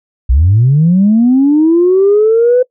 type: linear sweep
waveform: sine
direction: up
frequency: 56.2 to 507 Hz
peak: -4 dBFS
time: 0.29-2.63 s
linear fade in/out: 10 ms
effects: noise-tail reverb RT60 0.1 s tail -24 dB re dry + tanh soft clip ceiling -1 dBFS